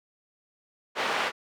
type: band-pass noise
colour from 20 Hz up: pink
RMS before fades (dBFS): -28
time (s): 0.95-1.32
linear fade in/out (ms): 50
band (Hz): 610 to 2800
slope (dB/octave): 12
effects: none